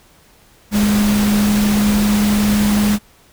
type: tone in noise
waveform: sine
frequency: 207.7 Hz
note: G#3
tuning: in tune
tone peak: -12 dBFS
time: 0.71-2.99 s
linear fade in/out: 50 ms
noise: pink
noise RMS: -22 dBFS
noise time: 0.71-2.99 s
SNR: +7 dB
effects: pink hiss -50 dBFS RMS until 3.32 s